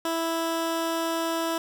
15% pulse tone, 329.6 Hz, E4, in tune, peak -19 dBFS, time 0.05-1.58 s, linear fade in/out 2 ms, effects none

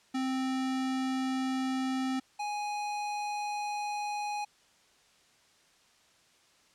square tone pair in turn, 261.6 / 830.5 Hz, C4 / G#5, 0 / 0 cents, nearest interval octave + minor sixth, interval 2000 cents, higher second, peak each -30 / -33 dBFS, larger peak first, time 0.14-2.2 / 2.39-4.45 s, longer neither, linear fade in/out 10 ms, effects white hiss -64 dBFS RMS until 6.74 s + low-pass 7000 Hz 12 dB/octave

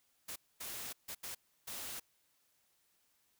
white noise bursts at uneven times, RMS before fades -44 dBFS, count 5, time 0.28-0.36 / 0.6-0.93 / 1.08-1.15 / 1.23-1.35 / 1.67-2 s, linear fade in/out 10 ms, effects white hiss -75 dBFS RMS until 3.39 s

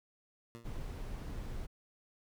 15% pulse tone with exponential decay, 116.54 Hz, A#2, in tune, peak -38 dBFS, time 0.55-0.78 s, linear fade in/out 0 ms, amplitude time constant 50 ms
brown noise, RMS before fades -41 dBFS, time 0.64-1.67 s, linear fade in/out 20 ms
effects none

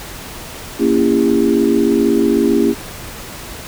sine chord, A# diminished seventh, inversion none, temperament just, 233.1 / 279.7 / 335.6 / 402.8 Hz, A#3 / C#4 / E4 / G4, 0 / +16 / +31 / +47 cents, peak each -16 dBFS, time 0.78-2.75 s, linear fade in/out 50 ms, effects pink hiss -31 dBFS RMS until 3.67 s

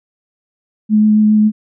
sine tone with vibrato, 213.4 Hz, G#3, 47 cents sharp, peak -7 dBFS, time 0.89-1.52 s, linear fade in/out 50 ms, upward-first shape sine, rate 7.3 Hz, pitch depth 10 cents each way, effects none

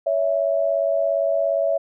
sine tone pair together, 562 / 659.3 Hz, C#5 / E5, +24 / 0 cents, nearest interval minor third, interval 276 cents, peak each -21 / -20 dBFS, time 0.06-1.78 s, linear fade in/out 10 ms, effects none

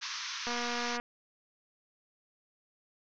white band-pass noise, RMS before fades -39 dBFS, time 0.01-0.98 s, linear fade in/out 20 ms, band 950 to 6200 Hz, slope 96 dB/octave
click train, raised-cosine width 0.5 ms, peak -22 dBFS, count 128, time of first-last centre 0.47-0.999 s, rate 240 Hz
effects none

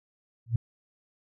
sine tone with exponential growth, 116.54 Hz, A#2, in tune, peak -18 dBFS, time 0.46-0.56 s, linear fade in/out 5 ms, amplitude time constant 21 ms, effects none

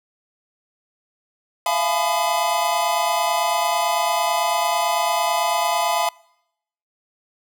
square tone cluster, 668 / 697 / 849 / 1004 / 1225 Hz, E5 / F5 / G#5 / B5 / D#6, +23 / -4 / +38 / +28 / -27 cents, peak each -27 / -25 / -25 / -24 / -30 dBFS, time 1.66-6.09 s, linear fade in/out 2 ms, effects noise-tail reverb RT60 0.8 s tail -25 dB re dry

